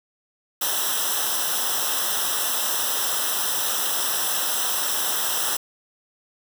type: noise with comb filter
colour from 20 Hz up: white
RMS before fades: -24 dBFS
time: 0.61-5.57 s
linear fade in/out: 5 ms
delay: 0.44 ms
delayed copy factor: -0.95
effects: none